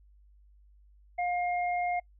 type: tone pair together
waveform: sine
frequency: 710 / 2129 Hz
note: F5 / C7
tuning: +28 / +30 cents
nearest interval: octave + perfect fifth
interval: 1902 cents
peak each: -28 / -36 dBFS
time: 1.18-2 s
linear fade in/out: 10 ms
effects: noise-tail reverb RT60 0.1 s tail -25 dB re dry + added 50 Hz sine -56 dBFS peak until 2.19 s